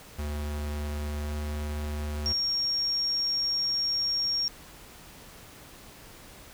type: tone with pitch glide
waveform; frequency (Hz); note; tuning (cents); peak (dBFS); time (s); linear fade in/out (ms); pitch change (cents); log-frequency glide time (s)
square; 74.1 to 74.62; D2 to D2; +16 to +28; -31; 0.18-2.33; 10; +12; 1.23-1.28
type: tone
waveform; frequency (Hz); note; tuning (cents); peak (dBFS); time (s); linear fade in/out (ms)
sine; 5560; F8; -9; -25; 2.26-4.48; 0
effects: pink hiss -49 dBFS RMS until 6.53 s